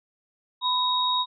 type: tone pair together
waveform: sine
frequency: 1000 / 3768 Hz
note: B5 / A#7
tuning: +21 / +18 cents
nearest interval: octave + major seventh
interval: 2297 cents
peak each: -24 / -24 dBFS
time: 0.61-1.26 s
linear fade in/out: 50 ms
effects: none